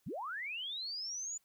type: linear sweep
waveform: sine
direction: up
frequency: 97 to 7040 Hz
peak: -38 dBFS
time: 0.06-1.38 s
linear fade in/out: 10 ms
effects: white hiss -75 dBFS RMS until 1.44 s